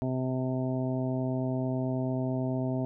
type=harmonic tone; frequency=129.2 Hz; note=C3; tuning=21 cents flat; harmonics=1 / 2 / 3 / 4 / 5 / 6 / 7; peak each=-31 / -31 / -38 / -45 / -36 / -49 / -46 dBFS; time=0.02-2.85 s; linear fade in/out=0 ms; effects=none